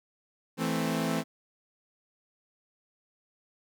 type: chord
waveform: sawtooth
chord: A minor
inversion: second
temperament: equal with one note detuned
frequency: 164.81 / 220 / 262.4 Hz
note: E3 / A3 / C4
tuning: 0 / 0 / +5 cents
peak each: -28 dBFS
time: 0.57-1.24 s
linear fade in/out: 50 ms
effects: none